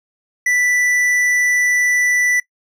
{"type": "tone with tanh clipping", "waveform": "triangle", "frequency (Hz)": 1975.5, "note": "B6", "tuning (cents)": 0, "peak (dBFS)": -15, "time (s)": [0.46, 2.4], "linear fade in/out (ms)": 5, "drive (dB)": 15, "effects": ["noise-tail reverb RT60 0.1 s tail -21 dB re dry"]}